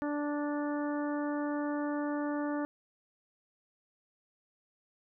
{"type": "harmonic tone", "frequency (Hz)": 292.9, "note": "D4", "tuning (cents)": -5, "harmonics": [1, 2, 3, 4, 5, 6], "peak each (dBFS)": [-32, -38, -42, -44, -46, -48], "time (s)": [0.02, 2.65], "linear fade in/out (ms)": 0, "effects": []}